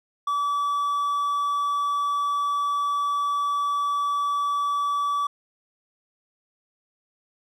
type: tone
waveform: triangle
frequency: 1150 Hz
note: D6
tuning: 37 cents flat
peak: -20 dBFS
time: 0.27-5.27 s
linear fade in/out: 5 ms
effects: none